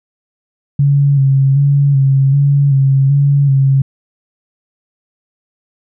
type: tone with vibrato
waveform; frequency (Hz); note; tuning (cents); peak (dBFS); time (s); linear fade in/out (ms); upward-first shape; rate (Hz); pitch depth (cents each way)
sine; 138.59; C#3; 0; -7; 0.79-3.82; 5; square; 1.3; 34
effects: none